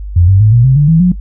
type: tone with pitch steps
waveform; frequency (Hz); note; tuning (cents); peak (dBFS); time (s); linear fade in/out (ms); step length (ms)
sine; 87 / 96.53 / 107.11 / 118.85 / 131.87 / 146.32 / 162.35 / 180.14; F2 / G2 / A2 / A#2 / C3 / D3 / E3 / F#3; -6 / -26 / -46 / +34 / +14 / -6 / -26 / -46; -4; 0.16-1.12; 5; 120
effects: noise-tail reverb RT60 0.1 s tail -18 dB re dry + added 50 Hz sine -20 dBFS peak until 1.2 s